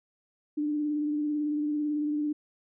sine tone with vibrato, 297.8 Hz, D4, 24 cents sharp, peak -26 dBFS, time 0.57-2.33 s, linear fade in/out 10 ms, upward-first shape sine, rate 18 Hz, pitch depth 26 cents each way, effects none

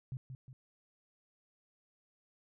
sine tone with echo, 130 Hz, C3, 11 cents flat, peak -37 dBFS, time 0.12-0.17 s, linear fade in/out 0 ms, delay 180 ms, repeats 2, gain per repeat -6 dB, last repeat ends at 0.53 s, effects none

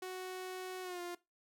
sawtooth tone with pitch glide, 370.4 to 351 Hz, F#4 to F4, +2 to +9 cents, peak -37 dBFS, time 0.02-1.15 s, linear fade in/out 5 ms, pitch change -93 cents, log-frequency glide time 0.82-1.01 s, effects noise-tail reverb RT60 0.2 s tail -18 dB re dry

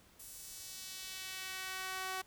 sawtooth tone with high-pass filter sweep, 376.5 Hz, F#4, 30 cents sharp, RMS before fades -44 dBFS, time 0.19-2.22 s, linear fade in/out 10 ms, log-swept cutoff 9600 to 850 Hz, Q 0.95, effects pink hiss -64 dBFS RMS until 2.26 s

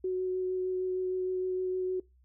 sine tone with vibrato, 370 Hz, F#4, in tune, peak -28 dBFS, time 0.04-2 s, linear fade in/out 5 ms, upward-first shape sine, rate 6.5 Hz, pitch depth 9 cents each way, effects noise-tail reverb RT60 0.2 s tail -22 dB re dry + added 63 Hz sine -60 dBFS peak until 2.24 s

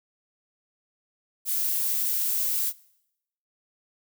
violet noise, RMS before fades -26 dBFS, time 1.45-2.73 s, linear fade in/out 50 ms, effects noise-tail reverb RT60 0.8 s tail -22 dB re dry

